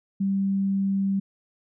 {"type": "tone", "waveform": "sine", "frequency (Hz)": 195.5, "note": "G3", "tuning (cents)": -4, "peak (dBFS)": -21, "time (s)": [0.2, 1.2], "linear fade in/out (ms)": 10, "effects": []}